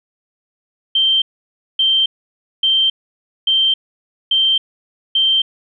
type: tone bursts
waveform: sine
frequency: 3136 Hz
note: G7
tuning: in tune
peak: -11 dBFS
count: 6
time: 0.95-5.42 s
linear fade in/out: 5 ms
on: 270 ms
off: 570 ms
effects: none